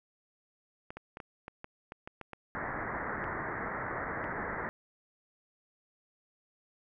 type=clicks; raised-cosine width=0.5 ms; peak=-27 dBFS; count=12; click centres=0.905 / 0.97 / 1.171 / 1.202 / 1.481 / 1.644 / 1.921 / 2.075 / 2.213 / 2.333 / 3.242 / 4.242 s
type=low-pass noise; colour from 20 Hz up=white; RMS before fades=-37 dBFS; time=2.55-4.69 s; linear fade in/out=0 ms; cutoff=2000 Hz; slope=96 dB/octave
effects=none